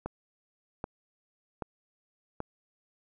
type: click train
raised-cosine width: 1 ms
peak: -20 dBFS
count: 4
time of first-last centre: 0.06-2.404 s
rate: 1.28 Hz
effects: none